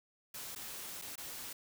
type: noise with dropouts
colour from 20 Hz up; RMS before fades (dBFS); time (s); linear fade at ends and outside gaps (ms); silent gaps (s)
white; -45; 0.34-1.53; 5; 0.551-0.559 / 1.016-1.02 / 1.157-1.178
effects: none